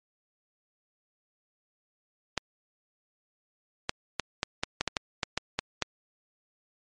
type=clicks; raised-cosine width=0.2 ms; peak=-9 dBFS; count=12; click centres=2.377 / 3.894 / 4.197 / 4.431 / 4.635 / 4.81 / 4.877 / 4.968 / 5.232 / 5.376 / 5.59 / 5.823 s; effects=MP3 48 kbps